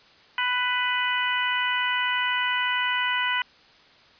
harmonic tone, 496.5 Hz, B4, 9 cents sharp, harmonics 2 / 3 / 4 / 5 / 6, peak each -28 / -28 / -28 / -32 / -29 dBFS, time 0.38-3.42 s, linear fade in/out 2 ms, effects white hiss -54 dBFS RMS until 4.19 s + resampled to 11025 Hz

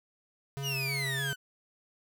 square tone with vibrato, 136.7 Hz, C#3, 24 cents flat, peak -35 dBFS, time 0.57-1.33 s, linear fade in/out 0 ms, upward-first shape square, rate 3.2 Hz, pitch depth 23 cents each way
30% pulse exponential sweep, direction down, 3000 to 1480 Hz, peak -29 dBFS, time 0.62-1.36 s, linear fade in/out 50 ms
effects none

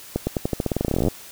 accelerating click train, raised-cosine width 2 ms, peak -8 dBFS, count 23, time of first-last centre 0.16-1.083 s, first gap 110 ms, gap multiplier 0.89, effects white hiss -42 dBFS RMS until 1.31 s

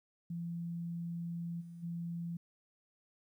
sine tone with level steps, 170 Hz, F3, 46 cents flat, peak -37 / -46 / -37 dBFS, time 0.3-2.37 s, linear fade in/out 5 ms, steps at 1.6 / 1.82 s, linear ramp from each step 20 ms, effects 12-bit

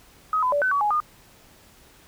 sine tone with pitch steps, 1264 / 1008 / 579 / 1514 / 1134 / 834 / 1219 Hz, D#6 / B5 / D5 / F#6 / C#6 / G#5 / D#6, +27 / +35 / -25 / +39 / +39 / +7 / -36 cents, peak -19 dBFS, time 0.33-1.002 s, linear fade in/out 2 ms, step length 96 ms, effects pink hiss -53 dBFS RMS until 2.07 s

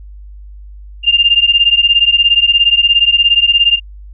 sine beating tone pair, 2794 / 2811 Hz, F7 / F7, 0 / +11 cents, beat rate 17 Hz, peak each -10 dBFS, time 1.03-3.8 s, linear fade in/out 50 ms, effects added 50 Hz sine -30 dBFS peak until 4.13 s

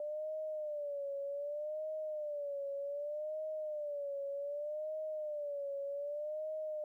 sine tone with vibrato, 590 Hz, D5, 8 cents sharp, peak -37 dBFS, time 0-6.84 s, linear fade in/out 2 ms, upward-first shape sine, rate 0.65 Hz, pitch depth 96 cents each way, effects 13-bit

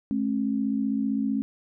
sine tone pair together, 214.5 / 270 Hz, A3 / C#4, -44 / -45 cents, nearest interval major third, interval 399 cents, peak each -26 dBFS, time 0.11-1.42 s, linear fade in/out 0 ms, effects none

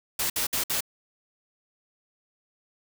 white noise bursts, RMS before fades -27 dBFS, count 4, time 0.19-0.807 s, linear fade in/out 5 ms, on 110 ms, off 59 ms, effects none

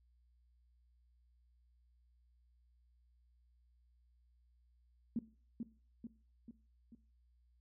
sine tone with echo, 230.9 Hz, A#3, 16 cents flat, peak -33 dBFS, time 5.16-5.19 s, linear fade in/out 2 ms, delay 440 ms, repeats 4, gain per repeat -5 dB, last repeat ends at 6.95 s, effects noise-tail reverb RT60 0.4 s tail -17 dB re dry + added 60 Hz sine -68 dBFS peak until 7.6 s

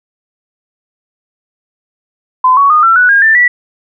sine tone with pitch steps, 1021 / 1119.9 / 1228.3 / 1347.2 / 1477.7 / 1620.7 / 1777.7 / 1949.8 Hz, C6 / C#6 / D#6 / E6 / F#6 / G#6 / A6 / B6, -43 / +17 / -23 / +37 / -3 / -43 / +17 / -23 cents, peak -4 dBFS, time 2.44-3.48 s, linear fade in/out 5 ms, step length 130 ms, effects none

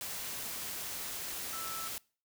sine tone in noise, 1318.5 Hz, E6, in tune, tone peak -42 dBFS, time 1.53-1.88 s, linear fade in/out 0 ms, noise white, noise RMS -40 dBFS, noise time 0.01-1.98 s, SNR -5 dB, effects noise-tail reverb RT60 0.4 s tail -24 dB re dry

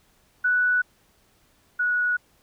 sine tone pair in turn, 1480 / 1463.8 Hz, F#6 / F#6, 0 / -19 cents, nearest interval unison, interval 19 cents, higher first, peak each -18 / -20 dBFS, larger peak first, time 0.44-0.82 / 1.79-2.17 s, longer neither, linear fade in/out 10 ms, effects pink hiss -62 dBFS RMS until 2.42 s

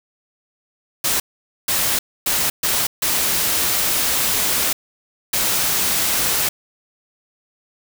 white noise bursts at uneven times, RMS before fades -19 dBFS, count 6, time 1.04-1.2 / 1.68-1.99 / 2.26-2.5 / 2.63-2.87 / 3.02-4.73 / 5.33-6.49 s, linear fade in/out 5 ms, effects none

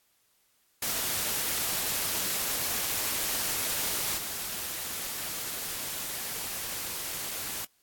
white noise with level steps, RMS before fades -30 / -35 dBFS, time 0.82-7.65 s, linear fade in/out 5 ms, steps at 4.17 s, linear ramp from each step 10 ms, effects white hiss -69 dBFS RMS until 7.82 s + AAC 64 kbps

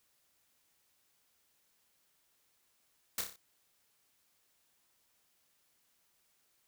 white noise with echo, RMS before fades -34 dBFS, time 3.18-3.21 s, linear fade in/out 2 ms, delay 30 ms, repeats 5, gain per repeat -5 dB, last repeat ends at 3.36 s, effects white hiss -74 dBFS RMS until 6.67 s

